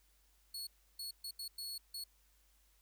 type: tone bursts at uneven times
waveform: sawtooth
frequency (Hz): 4369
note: C#8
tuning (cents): -26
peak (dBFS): -39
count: 6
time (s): 0.54-0.67 / 0.99-1.11 / 1.24-1.31 / 1.39-1.48 / 1.58-1.78 / 1.94-2.04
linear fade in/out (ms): 5
effects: added 50 Hz sine -70 dBFS peak until 2.81 s + white hiss -73 dBFS RMS until 2.81 s